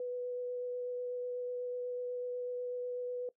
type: tone with vibrato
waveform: sine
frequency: 493.9 Hz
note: B4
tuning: in tune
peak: -35 dBFS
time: 0-3.29 s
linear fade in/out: 2 ms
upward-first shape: sine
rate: 8.1 Hz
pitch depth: 8 cents each way
effects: noise-tail reverb RT60 0.1 s tail -19 dB re dry